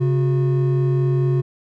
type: tone pair together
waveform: triangle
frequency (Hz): 135.37 / 361.4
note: C#3 / F#4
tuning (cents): -41 / -41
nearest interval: octave + perfect fourth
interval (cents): 1700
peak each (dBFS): -14 / -21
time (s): 0-1.42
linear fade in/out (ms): 20
effects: none